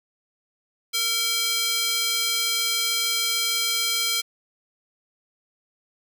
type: tone with high-pass filter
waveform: square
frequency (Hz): 457.8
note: A#4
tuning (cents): -31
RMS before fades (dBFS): -24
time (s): 0.93-4.22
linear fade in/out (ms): 20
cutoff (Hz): 3200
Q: 1.2
effects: none